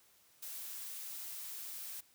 blue noise, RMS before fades -45 dBFS, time 0.42-2.01 s, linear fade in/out 10 ms, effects white hiss -67 dBFS RMS until 2.14 s

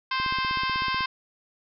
harmonic tone, 523.3 Hz, C5, in tune, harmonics 2 / 3 / 4 / 5 / 6 / 7 / 8 / 9 / 10, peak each -27 / -32 / -34 / -34 / -36 / -39 / -42 / -38 / -41 dBFS, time 0.11-1.06 s, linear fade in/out 5 ms
click train, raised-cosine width 3 ms, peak -25 dBFS, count 14, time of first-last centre 0.2-1.007 s, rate 16.1 Hz
effects none

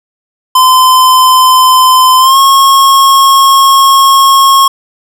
square tone with pitch glide, 1027 to 1088.1 Hz, C6 to C#6, -33 to -33 cents, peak -3 dBFS, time 0.55-4.68 s, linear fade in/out 5 ms, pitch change +100 cents, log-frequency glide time 2.19-2.38 s, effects none

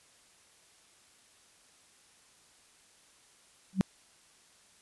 sine tone with exponential growth, 190 Hz, F#3, 46 cents sharp, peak -17 dBFS, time 3.73-3.81 s, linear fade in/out 0 ms, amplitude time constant 17 ms, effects white hiss -62 dBFS RMS until 4.81 s + resampled to 24000 Hz

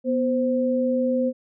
sine tone pair together, 246.1 / 520 Hz, B3 / C5, -6 / -11 cents, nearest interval octave + minor second, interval 1295 cents, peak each -22 dBFS, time 0.04-1.33 s, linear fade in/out 50 ms, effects none

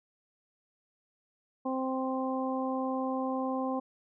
harmonic tone, 261.6 Hz, C4, in tune, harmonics 1 / 2 / 3 / 4, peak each -32 / -35 / -37 / -38 dBFS, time 1.65-3.8 s, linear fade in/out 10 ms, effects none

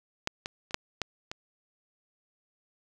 clicks, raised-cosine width 0.2 ms, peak -11 / -17 / -28 / -8 / -12 / -19 dBFS, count 6, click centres 0.274 / 0.459 / 0.709 / 0.744 / 1.017 / 1.315 s, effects none

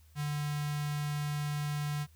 square tone with notch filter, 147.2 Hz, D3, 4 cents sharp, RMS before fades -34 dBFS, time 0.15-2.07 s, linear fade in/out 50 ms, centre 400 Hz, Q 0.63, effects added 78 Hz sine -57 dBFS peak until 2.15 s + white hiss -68 dBFS RMS until 2.15 s

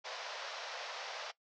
pink band-pass noise, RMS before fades -44 dBFS, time 0.04-1.32 s, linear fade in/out 20 ms, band 510 to 5800 Hz, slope 48 dB/octave, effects noise-tail reverb RT60 0.1 s tail -18 dB re dry

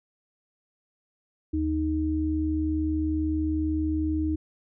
sine tone pair together, 77.73 / 311.1 Hz, D#2 / D#4, -1 / 0 cents, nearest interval 2 octaves, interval 2401 cents, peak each -28 / -25 dBFS, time 1.53-4.36 s, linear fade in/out 10 ms, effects none

